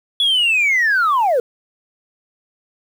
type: linear sweep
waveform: sine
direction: down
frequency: 3421 to 454.8 Hz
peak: -11 dBFS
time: 0.2-1.4 s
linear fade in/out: 2 ms
effects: tanh soft clip ceiling -10 dBFS + 7-bit